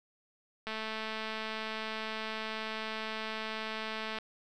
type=click train; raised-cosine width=0.3 ms; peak=-22 dBFS; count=771; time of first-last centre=0.67-4.186 s; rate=219 Hz; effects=none